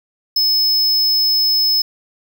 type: tone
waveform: square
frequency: 5200 Hz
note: E8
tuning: 24 cents flat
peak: -13 dBFS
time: 0.36-1.82 s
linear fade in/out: 5 ms
effects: none